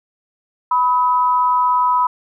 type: tone pair together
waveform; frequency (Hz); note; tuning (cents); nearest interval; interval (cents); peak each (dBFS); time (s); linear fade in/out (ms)
sine; 990 / 1273.5; B5 / D#6; +4 / +40; major third; 436; -13 / -20; 0.71-2.07; 5
effects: none